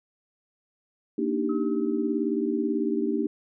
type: chord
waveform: sine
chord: Eb major seventh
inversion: second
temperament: equal with one note detuned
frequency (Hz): 233.1 / 292.8 / 311.1 / 392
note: Bb3 / D4 / Eb4 / G4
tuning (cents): 0 / -5 / 0 / 0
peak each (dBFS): -29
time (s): 1.18-3.27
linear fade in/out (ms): 5
type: tone with exponential decay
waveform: sine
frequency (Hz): 1283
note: E6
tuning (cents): -47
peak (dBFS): -38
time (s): 1.49-2.41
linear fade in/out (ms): 5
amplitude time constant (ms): 200
effects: none